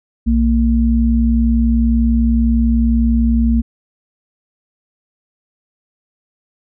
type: tone pair together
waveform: sine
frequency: 60.98 / 230 Hz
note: B1 / A#3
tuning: -21 / -23 cents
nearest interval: octave + major seventh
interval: 2298 cents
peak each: -13 dBFS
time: 0.26-3.62 s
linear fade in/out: 20 ms
effects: none